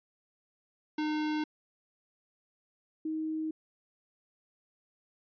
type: tone pair in turn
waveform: square / sine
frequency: 305.2 / 314.7 Hz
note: D#4 / D#4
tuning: -33 / +20 cents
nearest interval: minor second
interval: 53 cents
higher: second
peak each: -30 / -31 dBFS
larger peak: first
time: 0.98-1.44 / 3.05-3.51 s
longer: neither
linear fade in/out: 5 ms
effects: resampled to 11025 Hz